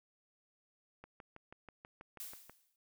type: click train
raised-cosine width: 0.5 ms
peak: -36 dBFS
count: 10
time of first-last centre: 1.04-2.496 s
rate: 6.18 Hz
type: noise with exponential decay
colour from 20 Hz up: blue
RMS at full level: -43 dBFS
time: 2.2-2.76 s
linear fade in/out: 1 ms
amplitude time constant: 120 ms
effects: none